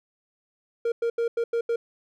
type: tone bursts at uneven times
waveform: triangle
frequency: 466.2 Hz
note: A#4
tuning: in tune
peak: -20 dBFS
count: 6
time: 0.85-0.92 / 1.02-1.1 / 1.18-1.28 / 1.37-1.44 / 1.53-1.61 / 1.69-1.76 s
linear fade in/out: 5 ms
effects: none